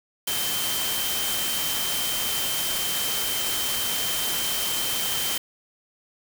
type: tone in noise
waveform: sine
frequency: 3120 Hz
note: G7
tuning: 9 cents flat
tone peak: -30 dBFS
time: 0.27-5.38 s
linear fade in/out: 5 ms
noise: white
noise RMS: -27 dBFS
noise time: 0.27-5.38 s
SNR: -6 dB
effects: none